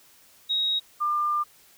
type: tone pair in turn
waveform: sine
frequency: 3788 / 1197.6 Hz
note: A#7 / D6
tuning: +27 / +33 cents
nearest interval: octave + minor sixth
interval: 1994 cents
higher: first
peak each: -22 dBFS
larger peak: neither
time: 0.49-0.8 / 1-1.44 s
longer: second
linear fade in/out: 20 ms
effects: white hiss -56 dBFS RMS until 1.77 s